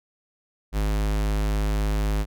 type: tone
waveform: square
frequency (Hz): 51.91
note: G#1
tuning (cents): 0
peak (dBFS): -22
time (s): 0.72-2.26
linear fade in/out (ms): 50
effects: none